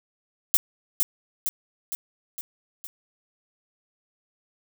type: noise with echo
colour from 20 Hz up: violet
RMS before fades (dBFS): -18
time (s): 0.54-0.57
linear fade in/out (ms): 0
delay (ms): 460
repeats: 5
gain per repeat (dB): -4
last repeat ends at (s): 2.87
effects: none